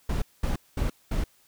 brown noise bursts, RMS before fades -26 dBFS, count 4, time 0.09-1.24 s, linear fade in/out 5 ms, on 130 ms, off 210 ms, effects white hiss -62 dBFS RMS until 1.47 s

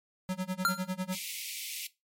square tone with tremolo, 185 Hz, F#3, in tune, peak -29 dBFS, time 0.29-1.15 s, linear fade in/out 0 ms, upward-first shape sine, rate 10 Hz, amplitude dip 100%
square tone with exponential decay, 1381 Hz, F6, 20 cents flat, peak -21 dBFS, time 0.65-0.91 s, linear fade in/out 0 ms, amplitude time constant 55 ms
pink high-pass noise, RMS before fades -39 dBFS, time 1.12-1.87 s, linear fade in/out 5 ms, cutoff 2100 Hz, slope 96 dB/octave
effects noise-tail reverb RT60 0.2 s tail -17 dB re dry + MP3 64 kbps

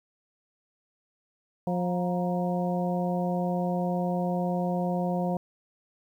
harmonic tone with a mistuned harmonic, 178 Hz, F3, 33 cents sharp, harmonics 1 / 2 / 3 / 4 / 5, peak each -27 / -36 / -32 / -33 / -39 dBFS, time 1.67-5.37 s, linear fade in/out 2 ms, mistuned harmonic 5, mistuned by +84 cents, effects 10-bit

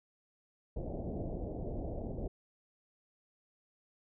pink low-pass noise, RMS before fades -39 dBFS, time 0.76-2.28 s, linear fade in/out 5 ms, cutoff 690 Hz, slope 48 dB/octave, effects none

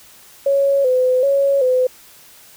sine tone with vibrato, 531 Hz, C5, 25 cents sharp, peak -12 dBFS, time 0.46-1.87 s, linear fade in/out 5 ms, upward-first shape square, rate 1.3 Hz, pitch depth 76 cents each way, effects white hiss -45 dBFS RMS until 2.56 s

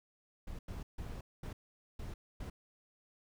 brown noise bursts at uneven times, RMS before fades -43 dBFS, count 6, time 0.47-0.59 / 0.68-0.83 / 0.98-1.21 / 1.43-1.53 / 1.99-2.14 / 2.4-2.5 s, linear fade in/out 5 ms, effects none

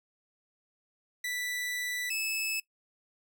sawtooth tone pair in turn, 1974 / 2608 Hz, B6 / E7, -1 / -19 cents, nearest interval perfect fourth, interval 482 cents, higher second, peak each -29 / -27 dBFS, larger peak second, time 1.24-2.1 / 2.1-2.6 s, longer first, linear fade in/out 5 ms, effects noise-tail reverb RT60 0.1 s tail -18 dB re dry

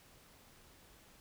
silence, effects pink hiss -62 dBFS RMS until 1.2 s

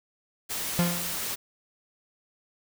white noise, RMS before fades -32 dBFS, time 0.49-1.36 s, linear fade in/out 20 ms
45% pulse tone with exponential decay, 174 Hz, F3, 6 cents flat, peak -19 dBFS, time 0.79-1.25 s, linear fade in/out 0 ms, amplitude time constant 100 ms
effects none

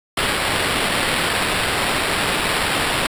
violet noise with sample-and-hold, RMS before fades -20 dBFS, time 0.17-3.07 s, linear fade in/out 5 ms, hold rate 6300 Hz, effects resampled to 32000 Hz

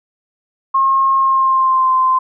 sine tone with pitch glide, 1076 to 1038.1 Hz, C6 to C6, +48 to -14 cents, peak -10 dBFS, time 0.74-2.19 s, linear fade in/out 10 ms, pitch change -62 cents, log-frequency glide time 1.17-1.93 s, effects none

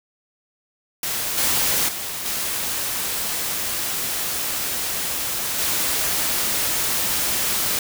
white noise with level steps, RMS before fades -25 / -20 / -29 / -25 / -22 dBFS, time 1.03-7.79 s, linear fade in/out 2 ms, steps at 1.37 / 1.88 / 2.25 / 5.58 s, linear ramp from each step 10 ms, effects none

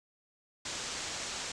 white low-pass noise, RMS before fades -39 dBFS, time 0.65-1.52 s, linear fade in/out 5 ms, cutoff 7800 Hz, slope 48 dB/octave, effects none

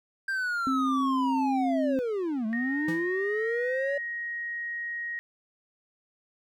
triangle linear two-way sweep, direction down then up, 1593 to 212.8 to 573 Hz, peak -25 dBFS, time 0.28-3.98 s, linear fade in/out 5 ms, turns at 2.46 s
sine tone, 265.6 Hz, C4, 26 cents sharp, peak -25 dBFS, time 0.67-1.99 s, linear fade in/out 0 ms
sine tone with pitch glide, 1856 to 1883 Hz, A#6 to A#6, -8 to +17 cents, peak -31 dBFS, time 2.53-5.19 s, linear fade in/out 0 ms, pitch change +25 cents, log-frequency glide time 3.08-3.57 s
square tone with exponential decay, 170 Hz, F3, 46 cents flat, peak -30 dBFS, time 2.88-3.13 s, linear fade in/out 5 ms, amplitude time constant 54 ms
effects none

